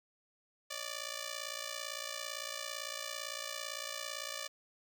5% pulse ring-modulated tone, 587.3 Hz, D5, in tune, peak -25 dBFS, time 0.7-4.48 s, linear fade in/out 10 ms, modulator 28.9 Hz, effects none

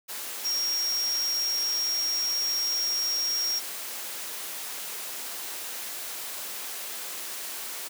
sine tone in noise, 5588 Hz, F8, in tune, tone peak -25 dBFS, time 0.44-3.6 s, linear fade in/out 20 ms, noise white, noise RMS -36 dBFS, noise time 0.08-7.89 s, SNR +8 dB, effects high-pass 300 Hz 12 dB/octave

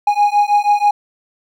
triangle beating tone pair, 822 / 828.2 Hz, G#5 / G#5, -18 / -5 cents, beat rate 6.2 Hz, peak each -12 dBFS, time 0.07-0.91 s, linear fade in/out 5 ms, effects none

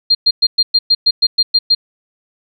sine tone bursts, 4200 Hz, C8, 6 cents sharp, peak -7 dBFS, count 11, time 0.1-1.75 s, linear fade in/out 10 ms, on 50 ms, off 110 ms, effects none

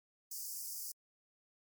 white high-pass noise, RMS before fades -43 dBFS, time 0.31-0.92 s, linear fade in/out 5 ms, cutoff 4800 Hz, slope 96 dB/octave, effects MP3 96 kbps

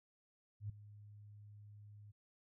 sine tone with ADSR envelope, 103.83 Hz, G#2, in tune, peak -38 dBFS, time 0.6-2.12 s, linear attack 95 ms, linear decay 6 ms, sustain -16 dB, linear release 17 ms, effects none

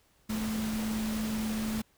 sine tone in noise, 218 Hz, A3, 16 cents flat, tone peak -30 dBFS, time 0.29-1.82 s, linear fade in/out 10 ms, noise pink, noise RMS -39 dBFS, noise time 0.29-1.82 s, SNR +6 dB, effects pink hiss -67 dBFS RMS until 1.97 s

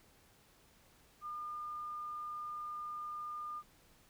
sine tone, 1209 Hz, D6, 50 cents sharp, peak -40 dBFS, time 1.21-3.63 s, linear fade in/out 50 ms, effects pink hiss -66 dBFS RMS until 4.09 s

